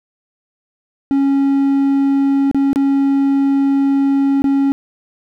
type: tone with dropouts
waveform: triangle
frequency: 275.8 Hz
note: C#4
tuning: 9 cents flat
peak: -9 dBFS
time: 1.11-4.72 s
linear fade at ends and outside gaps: 0 ms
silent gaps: 2.513-2.546 / 2.731-2.759 / 4.42-4.442 s
effects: none